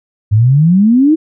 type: exponential sweep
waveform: sine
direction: up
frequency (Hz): 100.5 to 327.9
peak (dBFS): -5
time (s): 0.31-1.16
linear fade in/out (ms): 20
effects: none